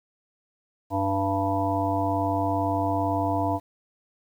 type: harmonic tone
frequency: 97.8 Hz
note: G2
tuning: 4 cents flat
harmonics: 1 / 3 / 5 / 7 / 9 / 10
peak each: -29 / -28 / -35 / -27 / -31 / -31 dBFS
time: 0.9-3.6 s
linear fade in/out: 50 ms
effects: 9-bit